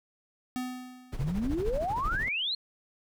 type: tone with exponential decay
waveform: square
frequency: 252.2 Hz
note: B3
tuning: 36 cents sharp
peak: -30 dBFS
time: 0.56-1.48 s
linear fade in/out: 0 ms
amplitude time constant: 200 ms
type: noise with tremolo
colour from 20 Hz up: brown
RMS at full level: -32 dBFS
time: 1.12-2.29 s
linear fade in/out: 10 ms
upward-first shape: sine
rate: 13 Hz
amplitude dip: 70%
type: exponential sweep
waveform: sine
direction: up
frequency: 126.8 to 4304 Hz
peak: -28 dBFS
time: 1.19-2.55 s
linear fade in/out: 5 ms
effects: none